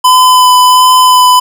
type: tone with vibrato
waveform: square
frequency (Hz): 1008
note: B5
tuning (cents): +35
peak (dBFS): -3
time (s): 0.04-1.4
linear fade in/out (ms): 10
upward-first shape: sine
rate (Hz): 1.4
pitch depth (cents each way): 11
effects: none